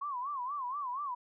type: tone with vibrato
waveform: sine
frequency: 1071 Hz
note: C6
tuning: 40 cents sharp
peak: -34 dBFS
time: 0.01-1.15 s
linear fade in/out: 10 ms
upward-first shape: sine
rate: 4.2 Hz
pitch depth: 170 cents each way
effects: none